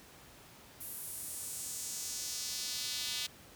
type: tone with high-pass filter sweep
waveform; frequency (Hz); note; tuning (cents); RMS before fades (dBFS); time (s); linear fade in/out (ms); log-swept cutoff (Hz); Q
square; 134.8; C#3; -48; -40; 0.8-3.27; 10; 12000 to 3500; 1.8
effects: pink hiss -56 dBFS RMS until 3.55 s + high-pass 60 Hz 12 dB/octave